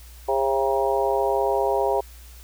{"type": "harmonic tone with a mistuned harmonic", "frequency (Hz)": 135.2, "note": "C#3", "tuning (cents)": -43, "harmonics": [3, 4, 5, 6, 7], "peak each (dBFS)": [-24, -25, -26, -27, -27], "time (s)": [0.28, 2.01], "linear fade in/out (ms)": 10, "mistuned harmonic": 6, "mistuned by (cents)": -34, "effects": ["added 60 Hz sine -42 dBFS peak until 2.43 s", "white hiss -50 dBFS RMS until 2.43 s"]}